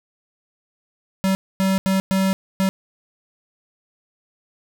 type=tone bursts at uneven times; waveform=square; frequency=191.5 Hz; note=G3; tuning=40 cents flat; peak=-17 dBFS; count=5; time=1.24-1.35 / 1.6-1.78 / 1.86-2 / 2.11-2.33 / 2.6-2.69 s; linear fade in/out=0 ms; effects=none